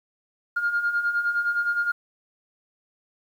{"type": "beating tone pair", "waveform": "sine", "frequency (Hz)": [1407, 1416.7], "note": ["F6", "F6"], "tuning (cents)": [12, 24], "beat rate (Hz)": 9.7, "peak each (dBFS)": [-28, -22], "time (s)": [0.56, 1.92], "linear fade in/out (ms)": 10, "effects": ["tanh soft clip ceiling -15 dBFS", "9-bit"]}